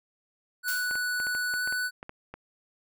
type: tone with pitch glide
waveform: square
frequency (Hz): 1480 to 1490.3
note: F#6 to F#6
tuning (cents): 0 to +12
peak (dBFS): -28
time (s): 0.63-1.91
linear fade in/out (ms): 50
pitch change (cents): +12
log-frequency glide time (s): 1.57-1.63
type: noise with exponential decay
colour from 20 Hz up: blue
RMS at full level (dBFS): -32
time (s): 0.68-1.14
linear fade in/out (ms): 1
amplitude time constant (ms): 100
type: clicks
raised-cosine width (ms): 0.5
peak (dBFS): -25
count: 11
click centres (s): 0.911 / 0.955 / 1.201 / 1.269 / 1.35 / 1.539 / 1.675 / 1.725 / 2.029 / 2.094 / 2.34
effects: none